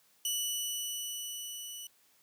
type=tone with level ramp; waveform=15% pulse; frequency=2960 Hz; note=F#7; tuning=in tune; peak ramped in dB=-23 to -35 dBFS; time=0.25-1.87 s; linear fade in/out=2 ms; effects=white hiss -67 dBFS RMS until 2.22 s + high-pass 100 Hz 12 dB/octave